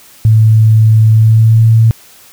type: tone with pitch glide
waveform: sine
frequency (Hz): 110 to 112.77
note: A2 to A2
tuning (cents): 0 to +43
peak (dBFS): -3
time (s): 0.25-1.91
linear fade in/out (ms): 0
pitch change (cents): +43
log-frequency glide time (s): 1.11-1.65
effects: white hiss -40 dBFS RMS until 2.32 s